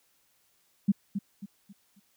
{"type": "tone with echo", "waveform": "sine", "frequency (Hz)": 199.7, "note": "G3", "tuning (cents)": 32, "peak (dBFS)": -18, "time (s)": [0.88, 0.92], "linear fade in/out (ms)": 10, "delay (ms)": 270, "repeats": 4, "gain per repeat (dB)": -9, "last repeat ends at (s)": 2, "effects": ["white hiss -69 dBFS RMS until 2.16 s"]}